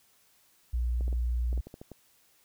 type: tone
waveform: sine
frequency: 60 Hz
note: B1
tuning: 49 cents flat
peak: -26 dBFS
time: 0.73-1.61 s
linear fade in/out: 10 ms
type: clicks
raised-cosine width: 2 ms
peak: -30 dBFS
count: 9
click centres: 1.009 / 1.08 / 1.128 / 1.529 / 1.577 / 1.67 / 1.741 / 1.815 / 1.917 s
effects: white hiss -65 dBFS RMS until 2.44 s